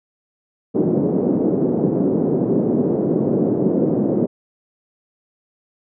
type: band-pass noise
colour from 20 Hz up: white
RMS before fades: -18 dBFS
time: 0.74-4.27 s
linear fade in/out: 20 ms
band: 160 to 420 Hz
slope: 24 dB/octave
effects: none